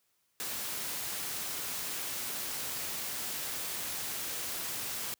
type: noise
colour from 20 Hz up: white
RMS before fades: -37 dBFS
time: 0.4-5.14 s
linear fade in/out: 0 ms
effects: white hiss -75 dBFS RMS until 5.19 s + high-pass 60 Hz 12 dB/octave